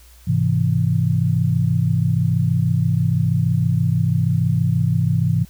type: chord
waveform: sine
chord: Ab augmented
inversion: none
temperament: equal with one note detuned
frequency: 103.83 / 130.06 / 164.81 Hz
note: Ab2 / C3 / E3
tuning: 0 / -10 / 0 cents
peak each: -20 / -19 / -19 dBFS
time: 0.27-5.45 s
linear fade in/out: 10 ms
effects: added 60 Hz sine -45 dBFS peak until 5.49 s + white hiss -51 dBFS RMS until 5.49 s